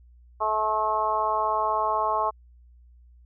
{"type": "harmonic tone", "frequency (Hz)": 216, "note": "A3", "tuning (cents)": -32, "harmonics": [2, 3, 4, 5, 6], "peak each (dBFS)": [-34, -29, -27, -25, -35], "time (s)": [0.4, 2.31], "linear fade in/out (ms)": 20, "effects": ["added 60 Hz sine -50 dBFS peak until 3.25 s"]}